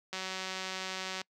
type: click train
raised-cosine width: 0.2 ms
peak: -20 dBFS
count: 205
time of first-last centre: 0.13-1.215 s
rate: 188 Hz
effects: noise-tail reverb RT60 0.1 s tail -26 dB re dry + high-pass 150 Hz 12 dB/octave